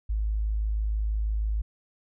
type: tone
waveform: sine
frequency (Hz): 53.1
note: G#1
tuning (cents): +39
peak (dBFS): -24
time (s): 0.09-1.62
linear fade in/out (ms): 10
effects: none

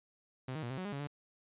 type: tone with pitch steps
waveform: sawtooth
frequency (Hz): 129.5 / 156.8 / 119.6 / 131.9 / 185.1 / 204.2 / 139.9 / 145.2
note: C3 / D#3 / A#2 / C3 / F#3 / G#3 / C#3 / D3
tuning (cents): -17 / +14 / +45 / +14 / +1 / -29 / +16 / -19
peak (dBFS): -34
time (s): 0.48-1.072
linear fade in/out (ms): 5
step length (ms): 74
effects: resampled to 8000 Hz

